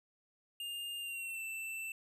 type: tone with pitch glide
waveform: square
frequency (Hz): 2812 to 2666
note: F7 to E7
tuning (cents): +11 to +19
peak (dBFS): -40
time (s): 0.6-1.92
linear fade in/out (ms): 2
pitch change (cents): -92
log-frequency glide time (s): 0.99-1.43
effects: none